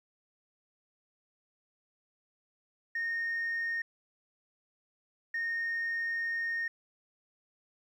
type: tone bursts at uneven times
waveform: sine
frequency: 1844 Hz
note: A#6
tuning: 19 cents flat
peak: -29 dBFS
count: 2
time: 2.95-3.82 / 5.34-6.68 s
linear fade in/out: 5 ms
effects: tanh soft clip ceiling -28 dBFS + 11-bit